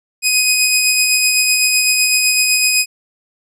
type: tone with tremolo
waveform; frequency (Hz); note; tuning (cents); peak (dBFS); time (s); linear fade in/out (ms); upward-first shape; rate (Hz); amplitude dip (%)
15% pulse; 2506; D#7; +12; -3; 0.22-2.86; 50; sine; 7.9; 30
effects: none